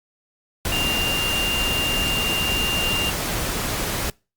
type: tone in noise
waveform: sine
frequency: 2794 Hz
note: F7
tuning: in tune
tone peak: -22 dBFS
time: 0.72-3.1 s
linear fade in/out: 2 ms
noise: pink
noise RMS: -25 dBFS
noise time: 0.65-4.1 s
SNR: 0 dB
effects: noise-tail reverb RT60 0.3 s tail -26 dB re dry + Opus 48 kbps